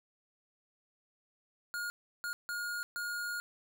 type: tone bursts at uneven times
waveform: square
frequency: 1429 Hz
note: F6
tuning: 39 cents sharp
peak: -36 dBFS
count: 4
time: 1.74-1.9 / 2.24-2.33 / 2.49-2.83 / 2.96-3.4 s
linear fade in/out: 0 ms
effects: none